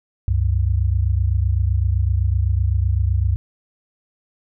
sine tone pair together, 68.05 / 95.9 Hz, C#2 / G2, -31 / -37 cents, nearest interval tritone, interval 594 cents, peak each -18 dBFS, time 0.28-3.36 s, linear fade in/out 0 ms, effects none

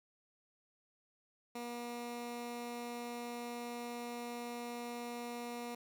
15% pulse tone, 239.3 Hz, A#3, 46 cents sharp, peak -35 dBFS, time 1.55-5.75 s, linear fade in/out 5 ms, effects none

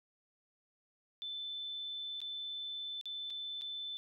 sine tone with dropouts, 3523 Hz, A7, 1 cent sharp, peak -39 dBFS, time 1.22-3.97 s, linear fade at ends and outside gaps 0 ms, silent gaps 2.204-2.216 / 3.012-3.056 / 3.301-3.305 / 3.612-3.619 s, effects none

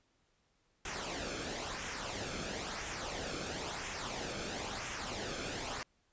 pink noise with flanger, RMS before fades -40 dBFS, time 0.85-5.83 s, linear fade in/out 2 ms, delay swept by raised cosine 0.22 to 1.06 ms, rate 0.99 Hz, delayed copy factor -0.55, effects pink hiss -75 dBFS RMS until 6.12 s + resampled to 16000 Hz

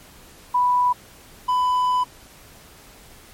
sine / triangle tone pair in turn, 987.8 / 999.3 Hz, B5 / B5, 0 / +20 cents, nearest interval unison, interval 20 cents, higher second, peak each -15 dBFS, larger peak neither, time 0.54-0.93 / 1.48-2.04 s, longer second, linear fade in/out 10 ms, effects pink hiss -47 dBFS RMS until 3.33 s + MP3 64 kbps

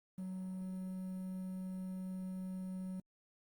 triangle tone with quantisation, 186.3 Hz, F#3, 12 cents sharp, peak -38 dBFS, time 0.18-3 s, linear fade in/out 2 ms, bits 11, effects Opus 24 kbps

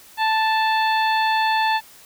harmonic tone with a mistuned harmonic, 880 Hz, A5, in tune, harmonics 1 / 2 / 3 / 4 / 5, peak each -18 / -24 / -28 / -30 / -32 dBFS, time 0.17-1.81 s, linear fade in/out 50 ms, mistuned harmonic 5, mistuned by -20 cents, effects white hiss -47 dBFS RMS until 2.05 s

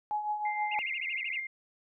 sine tone with tremolo, 842 Hz, G#5, 24 cents sharp, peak -27 dBFS, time 0.11-0.79 s, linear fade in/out 0 ms, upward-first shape triangle, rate 6.3 Hz, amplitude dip 65%
sine tone with pitch glide, 2093 to 2112 Hz, C7 to C7, 0 to +16 cents, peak -35 dBFS, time 0.45-1.47 s, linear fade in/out 5 ms, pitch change +16 cents, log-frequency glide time 0.72-0.81 s
sine tone with vibrato, 2389 Hz, D7, 29 cents sharp, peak -34 dBFS, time 0.71-1.4 s, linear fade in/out 5 ms, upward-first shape sine, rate 13 Hz, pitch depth 300 cents each way
effects none

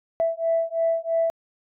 sine beating tone pair, 659.3 / 662.3 Hz, E5 / E5, 0 / +8 cents, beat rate 3 Hz, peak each -23 dBFS, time 0.2-1.3 s, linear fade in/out 0 ms, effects tanh soft clip ceiling -13 dBFS

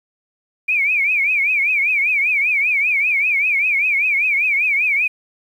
sine tone with vibrato, 2349 Hz, D7, in tune, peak -14 dBFS, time 0.68-5.08 s, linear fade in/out 10 ms, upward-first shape triangle, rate 5.1 Hz, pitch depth 170 cents each way, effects 8-bit

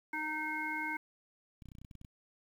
harmonic tone, 308.5 Hz, D#4, 15 cents flat, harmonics 1 / 3 / 5 / 7, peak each -43 / -40 / -40 / -38 dBFS, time 0.13-0.97 s, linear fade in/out 5 ms
clicks, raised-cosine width 5 ms, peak -39 dBFS, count 12, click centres 1.622 / 1.657 / 1.687 / 1.718 / 1.752 / 1.785 / 1.816 / 1.848 / 1.912 / 1.953 / 2.014 / 2.048 s
effects 10-bit

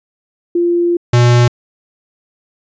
sine / square tone pair in turn, 346 / 120.92 Hz, F4 / B2, -16 / -36 cents, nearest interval octave + tritone, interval 1820 cents, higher first, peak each -10 / -7 dBFS, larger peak second, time 0.55-0.97 / 1.13-1.48 s, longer first, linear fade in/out 5 ms, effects resampled to 16000 Hz

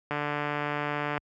click train, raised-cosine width 0.5 ms, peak -15 dBFS, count 158, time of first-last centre 0.11-1.178 s, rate 147 Hz, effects high-pass 60 Hz 12 dB/octave

